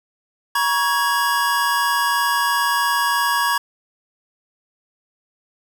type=tone cluster; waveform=square; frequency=953 / 1116 / 1657 Hz; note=A#5 / C#6 / G#6; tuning=+38 / +11 / -4 cents; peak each=-22 dBFS; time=0.55-3.58 s; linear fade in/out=5 ms; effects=none